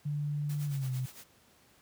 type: tone with pitch glide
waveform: sine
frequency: 146.83 to 128.56 Hz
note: D3 to C3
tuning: 0 to -30 cents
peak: -30 dBFS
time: 0.05-1.06 s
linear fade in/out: 10 ms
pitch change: -230 cents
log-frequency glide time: 0.66-0.9 s
type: noise with tremolo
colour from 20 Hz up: white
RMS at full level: -48 dBFS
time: 0.49-1.24 s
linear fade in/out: 5 ms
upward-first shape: sine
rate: 8.9 Hz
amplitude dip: 70%
effects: pink hiss -63 dBFS RMS until 1.81 s + high-pass 80 Hz 12 dB/octave